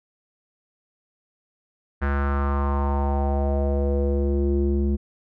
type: tone with low-pass filter sweep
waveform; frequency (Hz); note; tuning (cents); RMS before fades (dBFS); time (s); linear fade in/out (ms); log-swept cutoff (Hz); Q
square; 70.2; C#2; +22; -22; 2.01-4.97; 20; 1600 to 280; 4
effects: none